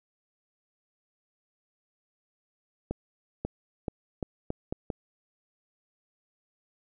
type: accelerating click train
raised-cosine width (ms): 2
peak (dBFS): -17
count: 7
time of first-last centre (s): 2.91-4.902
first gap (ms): 540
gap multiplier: 0.8
effects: none